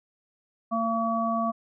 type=harmonic tone; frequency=227.4 Hz; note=A#3; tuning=43 cents flat; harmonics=1 / 3 / 5; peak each=-28 / -28 / -28 dBFS; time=0.71-1.52 s; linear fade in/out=20 ms; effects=none